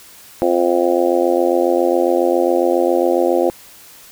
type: harmonic tone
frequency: 87.31 Hz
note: F2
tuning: in tune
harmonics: 3 / 4 / 5 / 6 / 7 / 8 / 9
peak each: -24 / -16 / -27 / -17 / -23 / -22 / -25 dBFS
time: 0.42-3.5 s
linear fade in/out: 0 ms
effects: white hiss -42 dBFS RMS until 4.11 s